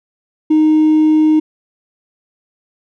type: tone with hard clipping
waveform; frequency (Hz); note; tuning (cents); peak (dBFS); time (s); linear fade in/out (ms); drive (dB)
triangle; 310; D#4; -6; -7; 0.5-1.4; 10; 2
effects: none